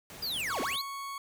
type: noise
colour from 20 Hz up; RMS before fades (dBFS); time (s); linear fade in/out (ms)
pink; -46; 0.1-0.76; 0
type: linear two-way sweep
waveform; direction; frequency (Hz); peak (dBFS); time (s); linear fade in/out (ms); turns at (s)
square; down then up; 4978 to 207.7 to 4619; -32; 0.22-0.82; 10; 0.61
type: noise with exponential growth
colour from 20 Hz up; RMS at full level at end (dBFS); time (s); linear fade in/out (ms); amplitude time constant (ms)
blue; -41; 0.29-0.41; 1; 24
type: tone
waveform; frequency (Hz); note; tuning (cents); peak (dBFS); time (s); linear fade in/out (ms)
40% pulse; 1108.7; C#6; 0; -36; 0.5-1.18; 2
effects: high-pass 60 Hz 12 dB/octave